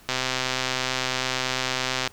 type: click train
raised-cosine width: 0.2 ms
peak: -7 dBFS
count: 257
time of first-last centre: 0.09-2.074 s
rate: 129 Hz
effects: pink hiss -52 dBFS RMS until 2.12 s